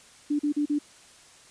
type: tone bursts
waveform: sine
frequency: 293.7 Hz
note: D4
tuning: in tune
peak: -22 dBFS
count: 4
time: 0.3-0.789 s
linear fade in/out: 10 ms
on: 93 ms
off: 39 ms
effects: white hiss -53 dBFS RMS until 1.5 s + resampled to 22050 Hz